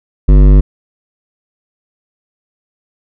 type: tone with hard clipping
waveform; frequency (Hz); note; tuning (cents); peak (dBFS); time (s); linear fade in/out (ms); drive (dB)
sine; 49; G1; 0; -4; 0.28-0.61; 10; 14
effects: none